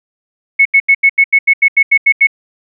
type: tone bursts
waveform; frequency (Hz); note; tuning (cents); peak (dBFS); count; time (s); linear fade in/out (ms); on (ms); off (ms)
sine; 2200; C#7; -14; -4; 12; 0.59-2.271; 10; 64; 83
effects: none